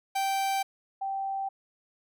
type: tone pair in turn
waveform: 45% pulse / sine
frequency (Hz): 780 / 780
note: G5 / G5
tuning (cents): -9 / -9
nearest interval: unison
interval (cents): 0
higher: neither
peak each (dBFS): -26 / -29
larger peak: first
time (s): 0.15-0.63 / 1.01-1.49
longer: neither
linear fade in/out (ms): 10
effects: none